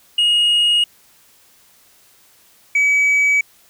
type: tone pair in turn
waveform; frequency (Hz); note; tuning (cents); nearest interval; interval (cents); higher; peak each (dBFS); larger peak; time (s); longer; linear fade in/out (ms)
sine; 2873 / 2280; F7 / C#7; +48 / +48; major third; 400; first; -9; neither; 0.18-0.84 / 2.75-3.41; neither; 5
effects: tanh soft clip ceiling -11 dBFS + white hiss -52 dBFS RMS until 3.69 s